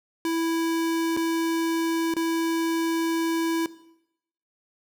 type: tone with dropouts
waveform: square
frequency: 329.6 Hz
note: E4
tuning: in tune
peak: -24 dBFS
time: 0.25-3.66 s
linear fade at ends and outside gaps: 1 ms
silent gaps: 1.166-1.172 / 2.139-2.166 s
effects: noise-tail reverb RT60 0.8 s tail -17 dB re dry